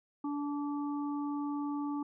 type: harmonic tone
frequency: 289.4 Hz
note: D4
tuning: 25 cents flat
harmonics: 1 / 3 / 4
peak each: -33 / -43 / -45 dBFS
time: 0.24-2.03 s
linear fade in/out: 5 ms
effects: none

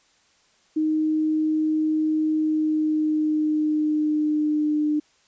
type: tone with pitch glide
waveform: sine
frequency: 311.1 to 300.9 Hz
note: D#4 to D4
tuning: 0 to +42 cents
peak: -19 dBFS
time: 0.76-5 s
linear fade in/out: 10 ms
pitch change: -58 cents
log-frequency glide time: 2.34-4.87 s
effects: white hiss -61 dBFS RMS until 5.27 s + resampled to 16000 Hz

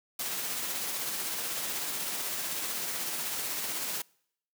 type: noise with tremolo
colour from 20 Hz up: white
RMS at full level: -33 dBFS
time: 0.19-4.02 s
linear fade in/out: 5 ms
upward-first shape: sine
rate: 16 Hz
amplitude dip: 25%
effects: noise-tail reverb RT60 0.7 s tail -26 dB re dry + high-pass 150 Hz 12 dB/octave

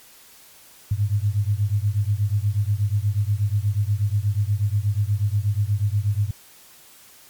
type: beating tone pair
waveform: sine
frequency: 99.3 / 107.6 Hz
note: G2 / A2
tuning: +23 / -38 cents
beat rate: 8.3 Hz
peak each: -21 / -22 dBFS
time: 0.91-6.31 s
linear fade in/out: 5 ms
effects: white hiss -49 dBFS RMS until 7.29 s + MP3 96 kbps

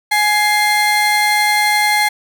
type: tone pair together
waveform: 35% pulse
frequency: 837.7 / 2100 Hz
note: G#5 / C7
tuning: +15 / +6 cents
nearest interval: octave + major third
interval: 1591 cents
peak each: -13 dBFS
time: 0.11-2.09 s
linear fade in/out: 10 ms
effects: none

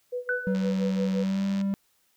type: tone with tremolo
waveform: sine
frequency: 493.9 Hz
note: B4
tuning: in tune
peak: -27 dBFS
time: 0.12-1.24 s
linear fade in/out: 10 ms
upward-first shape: sine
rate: 5.8 Hz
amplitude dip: 90%
type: tone with exponential decay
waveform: sine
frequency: 1495 Hz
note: F#6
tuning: 17 cents sharp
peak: -23 dBFS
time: 0.29-0.8 s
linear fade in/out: 1 ms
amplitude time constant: 110 ms
type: tone with pitch glide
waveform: triangle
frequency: 190 to 196.81 Hz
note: F#3 to G3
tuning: +46 to +7 cents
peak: -22 dBFS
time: 0.47-1.74 s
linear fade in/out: 0 ms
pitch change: +61 cents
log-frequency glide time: 1.19-1.44 s
type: click train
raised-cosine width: 0.2 ms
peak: -24 dBFS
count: 100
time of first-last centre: 0.55-1.613 s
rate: 93.1 Hz
effects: white hiss -68 dBFS RMS until 2.16 s

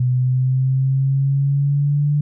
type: exponential sweep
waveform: sine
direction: up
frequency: 125 to 147.5 Hz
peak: -14 dBFS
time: 0-2.21 s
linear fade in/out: 5 ms
effects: none

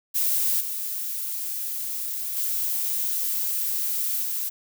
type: noise with level steps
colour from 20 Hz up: violet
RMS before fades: -23 / -30 / -26 / -28 dBFS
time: 0.14-4.5 s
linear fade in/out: 20 ms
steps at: 0.6 / 2.36 / 4.22 s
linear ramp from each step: 10 ms
effects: none

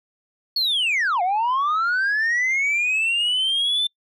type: linear two-way sweep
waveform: sine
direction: down then up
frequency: 4435 to 695 to 3561 Hz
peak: -16 dBFS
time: 0.56-3.87 s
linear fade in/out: 5 ms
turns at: 1.22 s
effects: noise-tail reverb RT60 0.1 s tail -26 dB re dry + tanh soft clip ceiling -17 dBFS

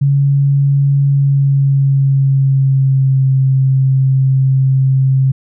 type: tone with pitch glide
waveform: sine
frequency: 139.8 to 133.26 Hz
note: C#3 to C3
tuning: +15 to +32 cents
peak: -8 dBFS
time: 0.01-5.32 s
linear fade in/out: 10 ms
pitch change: -83 cents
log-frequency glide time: 1.07-3.29 s
effects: none

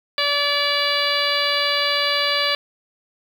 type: harmonic tone with a mistuned harmonic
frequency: 576 Hz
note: D5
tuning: 34 cents flat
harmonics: 1 / 2 / 3 / 4 / 5 / 6 / 7 / 8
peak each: -26 / -26 / -26 / -26 / -26 / -26 / -26 / -26 dBFS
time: 0.18-2.55 s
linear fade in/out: 2 ms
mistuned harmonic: 8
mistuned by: +23 cents
effects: 7-bit

